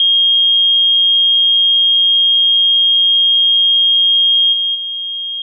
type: tone with level steps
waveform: sine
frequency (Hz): 3241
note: G#7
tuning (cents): -43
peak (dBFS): -8 / -13 / -19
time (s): 0-5.42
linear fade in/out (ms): 2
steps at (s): 4.52 / 4.74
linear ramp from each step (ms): 20
effects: none